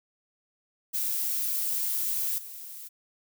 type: noise with level steps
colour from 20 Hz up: violet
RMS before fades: -29 / -42 dBFS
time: 0.93-2.89 s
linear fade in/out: 20 ms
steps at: 2.38 s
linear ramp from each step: 2 ms
effects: none